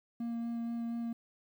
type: tone with vibrato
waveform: triangle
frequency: 233.1 Hz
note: A#3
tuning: in tune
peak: -32 dBFS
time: 0.2-1.13 s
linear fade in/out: 5 ms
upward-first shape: sine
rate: 4.2 Hz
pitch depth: 8 cents each way
effects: 11-bit